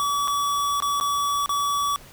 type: tone with dropouts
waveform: square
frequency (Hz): 1142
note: D6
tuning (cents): -49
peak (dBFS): -22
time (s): 0-1.96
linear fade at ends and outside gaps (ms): 0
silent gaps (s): 0.275-0.28 / 0.802-0.823 / 1-1.01 / 1.46-1.493
effects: pink hiss -47 dBFS RMS until 2.12 s